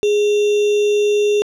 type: tone with sample-and-hold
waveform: sine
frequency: 415.3 Hz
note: G#4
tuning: in tune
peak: -12 dBFS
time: 0.03-1.42 s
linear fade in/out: 0 ms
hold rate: 3150 Hz
effects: low-pass 6000 Hz 12 dB/octave